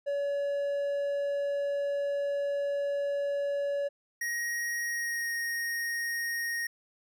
triangle tone, 567 Hz, C#5, 39 cents sharp, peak -26 dBFS, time 0.06-3.89 s, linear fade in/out 20 ms
square tone with pitch glide, 1885 to 1864.4 Hz, A#6 to A#6, +19 to 0 cents, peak -31 dBFS, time 4.21-6.67 s, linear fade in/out 5 ms, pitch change -19 cents, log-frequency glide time 4.83-5.35 s
effects none

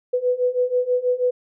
sine beating tone pair, 493.9 / 500.1 Hz, B4 / B4, 0 / +22 cents, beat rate 6.2 Hz, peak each -22 / -20 dBFS, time 0.13-1.31 s, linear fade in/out 10 ms, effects none

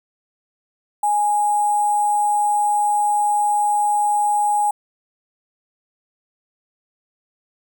sine tone with sample-and-hold, 830.6 Hz, G#5, in tune, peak -15 dBFS, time 1.03-4.71 s, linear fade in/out 5 ms, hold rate 8820 Hz, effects none

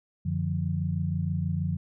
sine tone cluster, 92 / 148.2 / 174.5 Hz, F#2 / D3 / F3, -9 / +16 / -1 cents, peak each -30 dBFS, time 0.25-1.77 s, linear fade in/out 10 ms, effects none

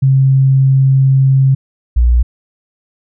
sine tone pair in turn, 134.2 / 59.78 Hz, C3 / A#1, +44 / +44 cents, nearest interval octave + major second, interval 1400 cents, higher first, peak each -6 dBFS, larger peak neither, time 0.02-1.55 / 1.96-2.23 s, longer first, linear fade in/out 10 ms, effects none

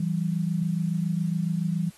sine tone pair together, 164.5 / 191.65 Hz, E3 / G3, -3 / -39 cents, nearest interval minor third, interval 264 cents, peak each -25 / -28 dBFS, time 0-1.9 s, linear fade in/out 5 ms, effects white hiss -54 dBFS RMS until 1.97 s + AAC 32 kbps

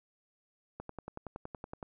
click train, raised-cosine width 1 ms, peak -27 dBFS, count 12, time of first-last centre 0.8-1.828 s, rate 10.7 Hz, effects none

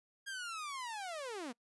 sawtooth linear sweep, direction down, 1632 to 218.8 Hz, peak -37 dBFS, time 0.26-1.53 s, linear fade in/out 20 ms, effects noise-tail reverb RT60 0.1 s tail -25 dB re dry + resampled to 24000 Hz

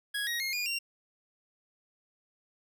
25% pulse tone with pitch steps, 1661.2 / 1886.3 / 2142 / 2432 / 2762 Hz, G#6 / A#6 / C7 / D#7 / F7, 0 / +20 / +40 / -40 / -20 cents, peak -27 dBFS, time 0.14-0.79 s, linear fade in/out 10 ms, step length 130 ms, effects none

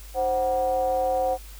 triangle ring-modulated tone, 109.5 Hz, A2, 8 cents flat, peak -16 dBFS, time 0.14-1.38 s, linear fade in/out 50 ms, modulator 635 Hz, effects added 50 Hz sine -40 dBFS peak until 1.59 s + white hiss -48 dBFS RMS until 1.59 s

